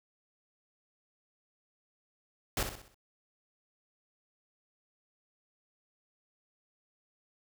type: noise with echo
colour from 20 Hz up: pink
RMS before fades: -31 dBFS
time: 2.57-2.63 s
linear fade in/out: 2 ms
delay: 63 ms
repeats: 5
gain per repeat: -7 dB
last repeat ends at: 2.945 s
effects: none